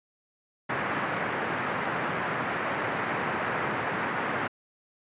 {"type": "band-pass noise", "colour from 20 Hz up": "white", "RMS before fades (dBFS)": -30, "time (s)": [0.69, 4.48], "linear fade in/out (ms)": 10, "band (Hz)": [110, 1900], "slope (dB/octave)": 24, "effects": ["resampled to 8000 Hz"]}